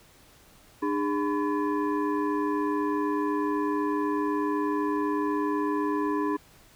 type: tone with frequency modulation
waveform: sine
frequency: 300 Hz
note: D4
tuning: 37 cents sharp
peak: -24 dBFS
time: 0.82-6.37 s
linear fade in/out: 10 ms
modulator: 708 Hz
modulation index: 1.1
effects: pink hiss -56 dBFS RMS until 6.75 s